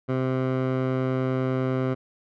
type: tone with low-pass filter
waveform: 15% pulse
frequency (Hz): 130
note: C3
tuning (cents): -11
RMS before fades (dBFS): -25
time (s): 0.08-1.95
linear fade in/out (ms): 20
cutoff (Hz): 1600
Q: 0.61
effects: none